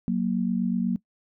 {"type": "tone pair together", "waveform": "sine", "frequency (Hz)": [185.6, 233.8], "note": ["F#3", "A#3"], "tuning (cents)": [6, 5], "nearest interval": "major third", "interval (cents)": 399, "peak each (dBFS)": -25, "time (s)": [0.08, 0.96], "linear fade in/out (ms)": 0, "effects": ["noise-tail reverb RT60 0.1 s tail -21 dB re dry"]}